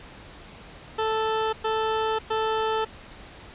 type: tone bursts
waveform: 20% pulse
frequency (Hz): 440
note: A4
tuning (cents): 0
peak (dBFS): -18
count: 3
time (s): 0.98-2.85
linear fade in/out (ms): 10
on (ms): 550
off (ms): 110
effects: pink hiss -45 dBFS RMS until 3.54 s + resampled to 8000 Hz